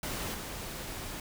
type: noise with level steps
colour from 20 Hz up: pink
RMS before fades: -36 / -40 dBFS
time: 0.03-1.2 s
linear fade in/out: 2 ms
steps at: 0.34 s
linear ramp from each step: 5 ms
effects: none